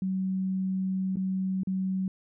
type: tone with dropouts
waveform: sine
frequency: 188.9 Hz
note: F#3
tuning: 36 cents sharp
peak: -26 dBFS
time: 0.02-2.08 s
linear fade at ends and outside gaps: 2 ms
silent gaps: 1.158-1.169 / 1.634-1.672 s
effects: none